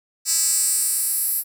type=tone with high-pass filter sweep; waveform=10% pulse; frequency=327.9 Hz; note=E4; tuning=9 cents flat; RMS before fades=-21 dBFS; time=0.25-1.44 s; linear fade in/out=50 ms; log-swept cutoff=6800 to 12000 Hz; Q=3; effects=none